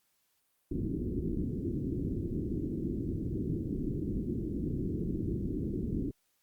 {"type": "low-pass noise", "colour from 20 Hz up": "white", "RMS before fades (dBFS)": -34, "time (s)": [0.71, 6.11], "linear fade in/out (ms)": 5, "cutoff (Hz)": 360, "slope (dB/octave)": 48, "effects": ["white hiss -75 dBFS RMS until 6.42 s", "Opus 48 kbps"]}